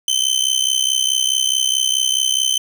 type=tone with amplitude modulation; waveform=25% pulse; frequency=3081 Hz; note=G7; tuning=31 cents flat; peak=-8 dBFS; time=0.08-2.58 s; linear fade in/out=2 ms; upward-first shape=sine; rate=64.7 Hz; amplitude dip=85%; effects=none